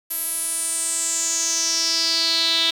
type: tone with band-pass filter sweep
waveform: sawtooth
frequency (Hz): 329.6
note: E4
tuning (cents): 0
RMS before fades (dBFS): -22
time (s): 0.1-2.71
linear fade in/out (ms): 10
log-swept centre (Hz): 12000 to 3600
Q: 6.4
effects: 7-bit